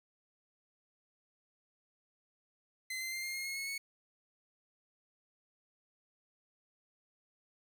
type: tone with pitch steps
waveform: sawtooth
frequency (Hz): 2054 / 2075 / 2097 / 2119 / 2141 / 2164 / 2186 / 2209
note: C7 / C7 / C7 / C7 / C7 / C#7 / C#7 / C#7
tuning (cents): -33 / -15 / +3 / +21 / +39 / -42 / -25 / -7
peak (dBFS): -34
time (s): 2.9-3.78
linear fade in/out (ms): 5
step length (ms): 110
effects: 11-bit